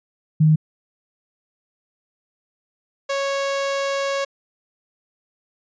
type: tone pair in turn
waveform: sine / sawtooth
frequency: 155.56 / 552.8 Hz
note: D#3 / C#5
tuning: 0 / -5 cents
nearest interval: octave + minor seventh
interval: 2195 cents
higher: second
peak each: -11 / -17 dBFS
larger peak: first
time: 0.4-0.56 / 3.09-4.25 s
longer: second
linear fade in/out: 10 ms
effects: resampled to 16000 Hz